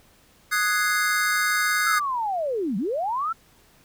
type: chord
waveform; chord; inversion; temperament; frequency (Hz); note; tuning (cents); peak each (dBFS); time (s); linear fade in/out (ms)
square; Ab dominant seventh; second; equal; 1244.5 / 1480 / 1661.2 / 2093; Eb6 / Gb6 / Ab6 / C7; 0 / 0 / 0 / 0; -27 / -26 / -27 / -28; 0.51-2; 20
type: linear two-way sweep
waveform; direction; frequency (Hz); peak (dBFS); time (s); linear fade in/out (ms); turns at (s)
sine; down then up; 1374 to 174.61 to 1374; -23; 1.86-3.33; 10; 2.77
effects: pink hiss -57 dBFS RMS until 3.84 s